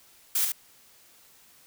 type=noise with echo; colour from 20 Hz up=blue; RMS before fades=-25 dBFS; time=0.35-0.45 s; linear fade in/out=5 ms; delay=71 ms; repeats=1; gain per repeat=-4 dB; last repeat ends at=0.521 s; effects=white hiss -57 dBFS RMS until 1.66 s